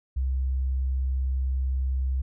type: tone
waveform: sine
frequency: 65.41 Hz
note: C2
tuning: in tune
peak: -23 dBFS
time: 0.16-2.22 s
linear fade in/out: 10 ms
effects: none